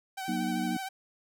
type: tone with vibrato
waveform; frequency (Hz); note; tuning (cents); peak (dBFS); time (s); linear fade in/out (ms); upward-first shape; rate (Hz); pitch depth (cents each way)
sawtooth; 764; G5; -45; -31; 0.17-0.89; 10; sine; 13; 35
type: chord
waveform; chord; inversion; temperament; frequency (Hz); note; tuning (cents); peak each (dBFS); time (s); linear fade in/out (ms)
sine; D# minor; first; equal with one note detuned; 185 / 238.4 / 311.1; F#3 / A#3 / D#4; 0 / +39 / 0; -34 / -32 / -34; 0.28-0.77; 5
effects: none